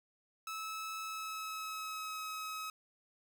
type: tone with pitch glide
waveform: sawtooth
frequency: 1301 to 1277.2 Hz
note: E6 to D#6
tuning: -23 to +45 cents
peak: -36 dBFS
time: 0.47-2.7 s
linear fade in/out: 2 ms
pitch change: -32 cents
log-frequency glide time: 0.99-2.19 s
effects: none